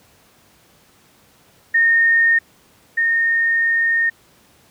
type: tone pair in turn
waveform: sine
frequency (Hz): 1837 / 1837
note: A#6 / A#6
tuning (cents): -26 / -26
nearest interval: unison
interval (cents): 0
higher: neither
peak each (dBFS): -11 / -14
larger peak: first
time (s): 1.74-2.39 / 2.97-4.1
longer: second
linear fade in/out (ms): 10
effects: pink hiss -53 dBFS RMS until 4.7 s + high-pass 80 Hz 12 dB/octave